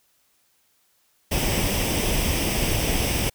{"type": "noise with comb filter", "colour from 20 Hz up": "pink", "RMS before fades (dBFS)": -23, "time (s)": [1.31, 3.3], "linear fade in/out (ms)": 10, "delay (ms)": 0.36, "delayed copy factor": 0.6, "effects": ["white hiss -65 dBFS RMS until 3.34 s"]}